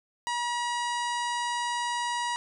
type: harmonic tone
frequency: 960 Hz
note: B5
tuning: 49 cents flat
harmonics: 1 / 2 / 3 / 4 / 5 / 6 / 7 / 8 / 9 / 10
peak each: -29 / -35 / -39 / -41 / -43 / -45 / -46 / -47 / -48 / -49 dBFS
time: 0.27-2.36 s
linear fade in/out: 0 ms
effects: none